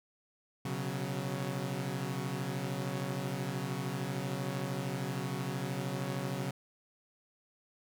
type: chord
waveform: sawtooth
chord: B suspended second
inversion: none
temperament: equal with one note detuned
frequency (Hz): 125.56 / 138.59 / 185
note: B2 / C#3 / F#3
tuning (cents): +29 / 0 / 0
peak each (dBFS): -36 / -33 / -35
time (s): 0.65-6.51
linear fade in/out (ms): 5
effects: none